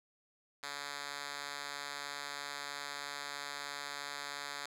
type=tone with band-pass filter; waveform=5% pulse; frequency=143.1 Hz; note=D3; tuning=45 cents flat; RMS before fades=-43 dBFS; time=0.63-4.66 s; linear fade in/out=2 ms; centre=3800 Hz; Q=0.66; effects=none